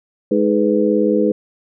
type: harmonic tone with a mistuned harmonic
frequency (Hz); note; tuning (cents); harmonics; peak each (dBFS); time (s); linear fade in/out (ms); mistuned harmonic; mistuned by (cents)
105; G#2; +19; 2 / 3 / 4 / 5; -18 / -18 / -18 / -18; 0.31-1.32; 5; 5; -93
effects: none